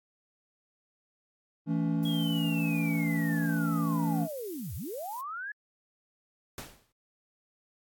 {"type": "chord", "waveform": "triangle", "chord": "A major", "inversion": "second", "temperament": "equal with one note detuned", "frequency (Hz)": [164.81, 220, 283.3], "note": ["E3", "A3", "C#4"], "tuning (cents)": [0, 0, 38], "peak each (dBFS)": [-27, -31, -29], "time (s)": [1.66, 4.28], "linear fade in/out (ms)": 50}
{"type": "noise", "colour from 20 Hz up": "violet", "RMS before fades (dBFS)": -46, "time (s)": [2.03, 5.21], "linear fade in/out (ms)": 0}
{"type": "linear two-way sweep", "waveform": "sine", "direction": "down then up", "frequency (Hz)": [3322, 66.5, 1726], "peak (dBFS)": -35, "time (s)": [2.05, 5.52], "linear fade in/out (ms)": 5, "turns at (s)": 4.75}
{"type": "noise with exponential decay", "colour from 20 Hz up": "pink", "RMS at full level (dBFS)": -38, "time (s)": [6.58, 6.92], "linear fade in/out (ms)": 1, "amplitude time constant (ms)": 73}
{"effects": ["AAC 64 kbps"]}